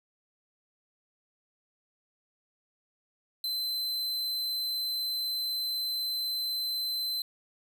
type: tone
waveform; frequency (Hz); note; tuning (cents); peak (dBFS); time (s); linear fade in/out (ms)
45% pulse; 4064; B7; +49; -29; 3.44-7.22; 2
effects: none